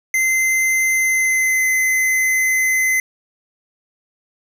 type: tone with pitch glide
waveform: square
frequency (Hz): 2071 to 2047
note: C7 to C7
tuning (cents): -18 to -38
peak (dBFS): -15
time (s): 0.14-3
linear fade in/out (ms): 2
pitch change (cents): -20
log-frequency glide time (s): 0.91-1.66
effects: none